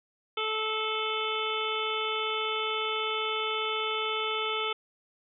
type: harmonic tone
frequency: 436.3 Hz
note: A4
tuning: 15 cents flat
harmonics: 1 / 2 / 3 / 5 / 6 / 7 / 8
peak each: -34 / -39 / -33 / -37 / -39 / -35 / -37 dBFS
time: 0.37-4.73 s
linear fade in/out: 5 ms
effects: none